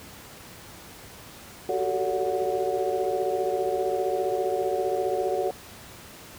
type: tone cluster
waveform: sine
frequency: 371.1 / 386.2 / 445.1 / 571 / 732 Hz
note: F#4 / G4 / A4 / D5 / F#5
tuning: +5 / -26 / +20 / -49 / -19 cents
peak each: -30 dBFS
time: 1.69-5.51 s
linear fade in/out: 2 ms
effects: pink hiss -45 dBFS RMS until 6.38 s + high-pass 60 Hz 12 dB/octave